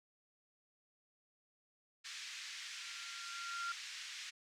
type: band-pass noise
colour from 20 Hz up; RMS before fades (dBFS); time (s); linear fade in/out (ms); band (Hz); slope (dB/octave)
pink; -48; 2.04-4.31; 20; 1800 to 6700; 24
type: tone with exponential growth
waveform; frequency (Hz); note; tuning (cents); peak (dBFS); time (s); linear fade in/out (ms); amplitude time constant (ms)
sine; 1383; F6; -17; -37; 2.24-3.72; 2; 320
effects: none